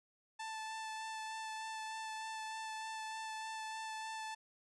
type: tone with vibrato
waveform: sawtooth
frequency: 880 Hz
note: A5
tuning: in tune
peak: -38 dBFS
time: 0.39-4.35 s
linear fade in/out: 10 ms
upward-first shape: sine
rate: 3.3 Hz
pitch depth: 11 cents each way
effects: resampled to 22050 Hz